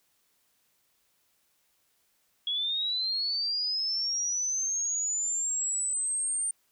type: linear sweep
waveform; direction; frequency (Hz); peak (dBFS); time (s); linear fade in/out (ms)
sine; up; 3322 to 8870; -27; 2.47-6.51; 2
effects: white hiss -71 dBFS RMS until 6.71 s